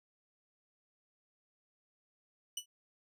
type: tone with exponential decay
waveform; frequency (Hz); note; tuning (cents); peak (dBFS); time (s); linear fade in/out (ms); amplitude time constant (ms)
20% pulse; 2960; F#7; 0; -28; 2.57-2.66; 5; 19
effects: none